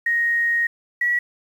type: tone pair in turn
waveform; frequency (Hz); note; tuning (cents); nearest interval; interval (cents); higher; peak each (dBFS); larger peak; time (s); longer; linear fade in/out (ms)
sine; 1871 / 1931.4; A#6 / B6; +6 / -39; minor second; 55; second; -17; neither; 0.06-0.67 / 1.01-1.19; first; 5
effects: 8-bit